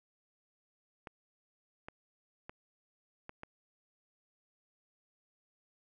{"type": "clicks", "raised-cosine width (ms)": 0.5, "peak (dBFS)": -29, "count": 5, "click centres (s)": [1.072, 1.885, 2.495, 3.294, 3.434], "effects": []}